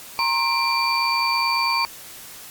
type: tone cluster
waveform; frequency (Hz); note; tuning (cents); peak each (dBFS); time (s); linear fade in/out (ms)
sine; 935 / 1064 / 2365 / 4579; A#5 / C6 / D7 / D8; +5 / +29 / +12 / -45; -24; 0.19-1.85; 0
effects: white hiss -40 dBFS RMS until 2.5 s + Opus 48 kbps